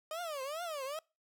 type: tone with vibrato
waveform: 30% pulse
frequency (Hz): 608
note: D#5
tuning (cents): -40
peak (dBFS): -35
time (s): 0.11-0.99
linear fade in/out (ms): 2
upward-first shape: triangle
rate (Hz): 2.4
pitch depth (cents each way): 290
effects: noise-tail reverb RT60 0.3 s tail -26 dB re dry